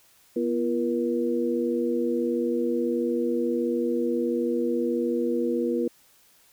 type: tone cluster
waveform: sine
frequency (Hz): 244.1 / 342.6 / 476.4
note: B3 / F4 / A#4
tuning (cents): -20 / -33 / +38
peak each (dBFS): -27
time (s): 0.36-5.88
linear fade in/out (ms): 5
effects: white hiss -59 dBFS RMS until 6.52 s